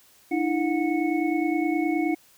sine tone cluster, 301.5 / 331.1 / 726 / 2205 Hz, D4 / E4 / F#5 / C#7, +46 / +8 / -33 / -10 cents, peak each -25 / -25 / -31 / -33 dBFS, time 0.31-2.15 s, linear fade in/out 10 ms, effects white hiss -57 dBFS RMS until 2.37 s

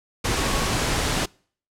sine tone in noise, 1108.7 Hz, C#6, in tune, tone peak -34 dBFS, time 0.37-0.73 s, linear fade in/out 10 ms, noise pink, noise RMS -23 dBFS, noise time 0.24-1.26 s, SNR -14 dB, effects noise-tail reverb RT60 0.5 s tail -26 dB re dry + low-pass 9000 Hz 12 dB/octave

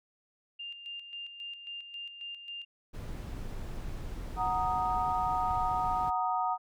sine tone with tremolo, 2800 Hz, F7, 4 cents sharp, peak -38 dBFS, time 0.59-2.65 s, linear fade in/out 10 ms, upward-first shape square, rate 3.7 Hz, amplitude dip 55%
brown noise, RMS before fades -39 dBFS, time 2.93-6.11 s, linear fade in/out 20 ms
sine chord, D# minor, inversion first, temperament equal, 740 / 932.3 / 1244.5 Hz, F#5 / A#5 / D#6, 0 / 0 / 0 cents, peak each -31 / -32 / -33 dBFS, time 4.36-6.58 s, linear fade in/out 50 ms
effects none

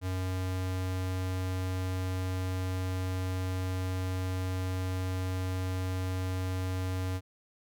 square tone, 92.7 Hz, F#2, 4 cents sharp, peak -31 dBFS, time 0.01-7.21 s, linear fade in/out 50 ms, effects none

